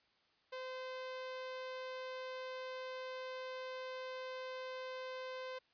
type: tone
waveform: sawtooth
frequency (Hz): 515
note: C5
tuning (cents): -28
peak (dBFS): -39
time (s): 0.52-5.59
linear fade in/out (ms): 10
effects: white hiss -74 dBFS RMS until 5.73 s + resampled to 11025 Hz